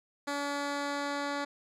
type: tone with low-pass filter sweep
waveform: 10% pulse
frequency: 285.3 Hz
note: C#4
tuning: 50 cents sharp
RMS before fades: -34 dBFS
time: 0.27-1.45 s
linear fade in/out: 10 ms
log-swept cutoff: 9200 to 5500 Hz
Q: 0.72
effects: none